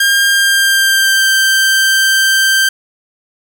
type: tone with pitch glide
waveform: sawtooth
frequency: 1606 to 1567.5 Hz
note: G6 to G6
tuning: +41 to -1 cents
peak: -5 dBFS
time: 0-2.69 s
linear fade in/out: 5 ms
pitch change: -42 cents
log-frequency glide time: 0.24-1.32 s
effects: none